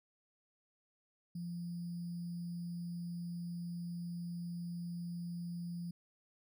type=tone with sample-and-hold; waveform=sine; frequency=172.7 Hz; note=F3; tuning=19 cents flat; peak=-39 dBFS; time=1.35-5.91 s; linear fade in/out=5 ms; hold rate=4900 Hz; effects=none